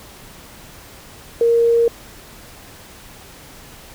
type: tone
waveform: sine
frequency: 466.2 Hz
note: A#4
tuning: in tune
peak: -11 dBFS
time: 1.41-1.88 s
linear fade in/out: 2 ms
effects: pink hiss -41 dBFS RMS until 3.94 s